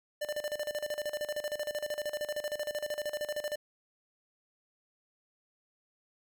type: tone with tremolo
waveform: square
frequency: 595 Hz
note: D5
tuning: 22 cents sharp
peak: -32 dBFS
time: 0.21-3.56 s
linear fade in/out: 10 ms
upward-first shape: square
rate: 13 Hz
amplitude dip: 80%
effects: none